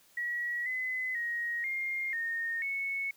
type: tone with pitch steps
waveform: sine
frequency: 1920 / 2025 / 1884 / 2121 / 1842 / 2206 Hz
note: B6 / B6 / A#6 / C7 / A#6 / C#7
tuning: -49 / +43 / +18 / +23 / -21 / -9 cents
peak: -31 dBFS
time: 0.17-3.11 s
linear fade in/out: 5 ms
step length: 490 ms
effects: white hiss -63 dBFS RMS until 3.16 s